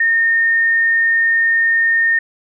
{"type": "tone", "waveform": "sine", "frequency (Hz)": 1830, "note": "A#6", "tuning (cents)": -32, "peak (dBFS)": -11, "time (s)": [0, 2.19], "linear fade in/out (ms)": 5, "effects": []}